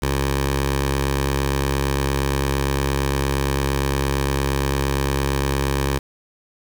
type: tone with notch filter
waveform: 10% pulse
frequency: 68.7 Hz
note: C#2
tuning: 15 cents flat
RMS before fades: -21 dBFS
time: 0.02-5.99 s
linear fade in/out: 10 ms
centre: 230 Hz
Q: 1.4
effects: 7-bit